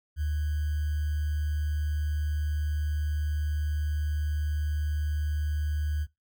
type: tone with sample-and-hold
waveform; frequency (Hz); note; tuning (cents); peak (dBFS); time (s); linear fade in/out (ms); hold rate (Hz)
sine; 75; D2; +37; -26; 0.16-6.07; 50; 1575
effects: noise-tail reverb RT60 0.2 s tail -21 dB re dry